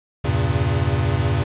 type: chord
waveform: square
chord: E diminished seventh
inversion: none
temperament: equal with one note detuned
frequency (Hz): 82.41 / 98 / 116.54 / 135.43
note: E2 / G2 / Bb2 / Db3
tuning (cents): 0 / 0 / 0 / -40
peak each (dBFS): -24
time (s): 0.24-1.44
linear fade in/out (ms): 10
effects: resampled to 8000 Hz + 8-bit